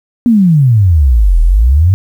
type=exponential two-way sweep; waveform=sine; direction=down then up; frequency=248.1 to 38.62 to 100.5 Hz; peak=-4 dBFS; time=0.26-1.94 s; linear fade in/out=0 ms; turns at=1.41 s; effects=7-bit